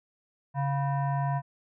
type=tone with frequency modulation; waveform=sine; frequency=140 Hz; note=C#3; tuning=18 cents sharp; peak=-25 dBFS; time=0.54-1.42 s; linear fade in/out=50 ms; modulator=840 Hz; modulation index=0.83; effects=none